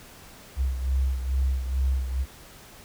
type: beating tone pair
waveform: sine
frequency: 65.41 / 67.71 Hz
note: C2 / C#2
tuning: 0 / -40 cents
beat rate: 2.3 Hz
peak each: -23 / -30 dBFS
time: 0.56-2.26 s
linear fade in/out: 50 ms
effects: pink hiss -48 dBFS RMS until 2.84 s